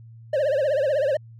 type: tone with vibrato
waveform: triangle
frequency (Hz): 569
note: C#5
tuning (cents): +45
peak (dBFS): -17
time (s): 0.33-1.17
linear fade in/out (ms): 5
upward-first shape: triangle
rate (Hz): 16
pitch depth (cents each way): 190
effects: added 114 Hz sine -42 dBFS peak until 1.39 s